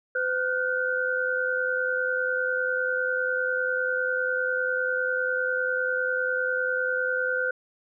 sine tone cluster, 509 / 1434 / 1524 Hz, C5 / F6 / G6, -48 / +45 / -49 cents, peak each -28 dBFS, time 0.15-7.51 s, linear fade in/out 5 ms, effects none

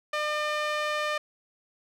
sawtooth tone with band-pass filter, 602 Hz, D5, 43 cents sharp, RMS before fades -29 dBFS, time 0.13-1.18 s, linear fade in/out 5 ms, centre 1800 Hz, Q 0.79, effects none

